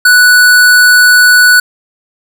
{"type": "tone", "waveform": "square", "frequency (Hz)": 1480, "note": "F#6", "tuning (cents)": 0, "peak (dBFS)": -3, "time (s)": [0.05, 1.6], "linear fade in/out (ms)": 5, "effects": []}